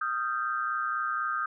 sine tone cluster, 1240 / 1364 / 1568 Hz, D#6 / F6 / G6, -6 / -41 / 0 cents, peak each -30 / -34 / -33 dBFS, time 0.01-1.46 s, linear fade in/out 5 ms, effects none

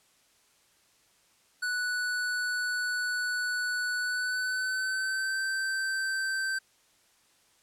square tone with pitch glide, 1480 to 1553.6 Hz, F#6 to G6, 0 to -16 cents, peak -29 dBFS, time 1.62-6.59 s, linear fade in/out 10 ms, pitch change +84 cents, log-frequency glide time 3.99-5.4 s, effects white hiss -65 dBFS RMS until 7.62 s + low-pass 10000 Hz 12 dB/octave

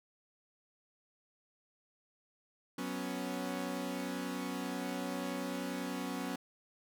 sawtooth chord, F# suspended fourth, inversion none, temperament equal, 185 / 246.9 / 277.2 Hz, F#3 / B3 / C#4, 0 / 0 / 0 cents, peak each -38 / -37 / -36 dBFS, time 2.78-6.36 s, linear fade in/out 5 ms, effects none

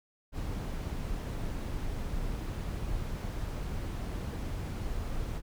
brown noise, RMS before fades -35 dBFS, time 0.32-5.42 s, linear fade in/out 50 ms, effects none

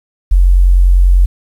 sine tone, 45.1 Hz, F#1, 44 cents flat, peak -4 dBFS, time 0.31-1.26 s, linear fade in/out 10 ms, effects 7-bit

